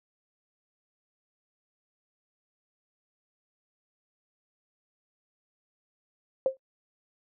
sine tone with exponential decay, 529 Hz, C5, 19 cents sharp, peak -17 dBFS, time 6.46-6.57 s, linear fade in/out 1 ms, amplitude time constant 22 ms, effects noise-tail reverb RT60 0.1 s tail -23 dB re dry

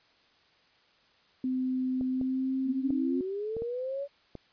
sine tone with pitch glide, 257.4 to 264.3 Hz, C4 to C4, -28 to +18 cents, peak -27 dBFS, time 1.44-3.21 s, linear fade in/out 2 ms, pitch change +46 cents, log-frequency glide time 2.08-2.57 s
clicks, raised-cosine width 2 ms, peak -27 dBFS, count 6, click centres 2.011 / 2.213 / 2.905 / 3.567 / 3.621 / 4.353 s
sine linear sweep, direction up, 233.1 to 573 Hz, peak -31 dBFS, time 2.65-4.08 s, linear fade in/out 50 ms
effects white hiss -64 dBFS RMS until 4.52 s + resampled to 11025 Hz

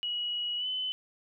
sine tone with pitch glide, 2914 to 3025 Hz, F#7 to F#7, -27 to +38 cents, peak -30 dBFS, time 0.03-0.92 s, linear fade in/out 0 ms, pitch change +65 cents, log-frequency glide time 0.57-0.67 s, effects none

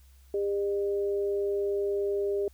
sine tone pair together, 401.6 / 605 Hz, G4 / D#5, +42 / -49 cents, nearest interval perfect fifth, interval 709 cents, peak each -26 / -36 dBFS, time 0.34-2.48 s, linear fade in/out 2 ms, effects added 66 Hz sine -53 dBFS peak until 2.53 s + white hiss -65 dBFS RMS until 2.53 s

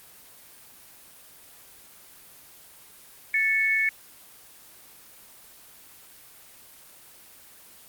sine tone pair together, 1760 / 2209 Hz, A6 / C#7, 0 / -7 cents, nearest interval major third, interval 393 cents, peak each -26 / -21 dBFS, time 3.34-3.89 s, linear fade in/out 2 ms, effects white hiss -50 dBFS RMS until 7.88 s + Opus 24 kbps

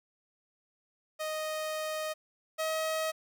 sawtooth tone pair in turn, 622.3 / 634.6 Hz, D#5 / D#5, 0 / +34 cents, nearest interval unison, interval 34 cents, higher second, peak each -29 / -26 dBFS, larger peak second, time 1.19-2.14 / 2.58-3.12 s, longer first, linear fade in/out 20 ms, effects none

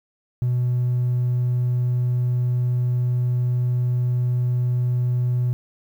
triangle tone, 123.47 Hz, B2, in tune, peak -15 dBFS, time 0.42-5.53 s, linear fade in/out 0 ms, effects tanh soft clip ceiling -14 dBFS + 9-bit

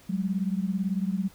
sine beating tone pair, 185.6 / 203.6 Hz, F#3 / G#3, +6 / -34 cents, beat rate 18 Hz, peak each -27 / -29 dBFS, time 0.09-1.29 s, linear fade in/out 10 ms, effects pink hiss -55 dBFS RMS until 1.34 s

